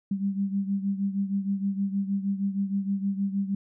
sine beating tone pair, 196 / 202.4 Hz, G3 / G#3, 0 / -44 cents, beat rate 6.4 Hz, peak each -26 / -31 dBFS, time 0.11-3.55 s, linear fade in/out 5 ms, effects none

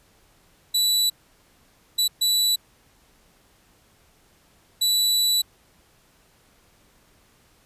sawtooth tone bursts at uneven times, 3951 Hz, B7, in tune, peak -15 dBFS, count 4, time 0.74-1.1 / 1.98-2.08 / 2.21-2.56 / 4.81-5.42 s, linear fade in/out 10 ms, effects pink hiss -59 dBFS RMS until 7.65 s + resampled to 32000 Hz

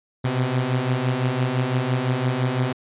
sawtooth beating tone pair, 123.47 / 129.37 Hz, B2 / C3, 0 / -19 cents, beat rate 5.9 Hz, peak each -21 / -18 dBFS, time 0.24-2.73 s, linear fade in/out 10 ms, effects resampled to 8000 Hz

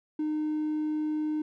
triangle tone, 306.1 Hz, D#4, 28 cents flat, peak -24 dBFS, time 0.19-1.42 s, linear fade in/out 5 ms, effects tanh soft clip ceiling -22 dBFS

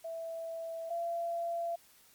sine tone pair in turn, 659.3 / 680.6 Hz, E5 / F5, 0 / -45 cents, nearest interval minor second, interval 55 cents, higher second, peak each -37 / -32 dBFS, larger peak second, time 0.04-0.9 / 0.9-1.76 s, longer neither, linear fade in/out 10 ms, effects white hiss -62 dBFS RMS until 2.14 s + MP3 96 kbps

